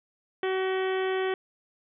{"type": "harmonic tone with a mistuned harmonic", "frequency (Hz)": 377.6, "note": "F#4", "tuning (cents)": 35, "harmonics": [1, 2, 3, 4, 5, 6, 7, 8, 9], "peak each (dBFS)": [-26, -35, -39, -39, -37, -43, -46, -43, -47], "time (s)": [0.43, 1.34], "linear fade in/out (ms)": 2, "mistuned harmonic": 8, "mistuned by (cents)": 30, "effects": []}